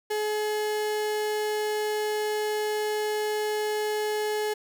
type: tone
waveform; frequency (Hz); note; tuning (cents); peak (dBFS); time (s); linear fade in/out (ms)
35% pulse; 424.5; G#4; +38; -24; 0.1-4.54; 10
effects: none